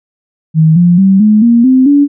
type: tone with pitch steps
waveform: sine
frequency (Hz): 158.6 / 174.96 / 193.02 / 212.9 / 234.9 / 259.1 / 285.9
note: D#3 / F3 / G3 / G#3 / A#3 / C4 / D4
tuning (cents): +33 / +3 / -27 / +43 / +13 / -17 / -46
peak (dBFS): -3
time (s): 0.54-2.08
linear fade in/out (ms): 50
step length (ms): 220
effects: none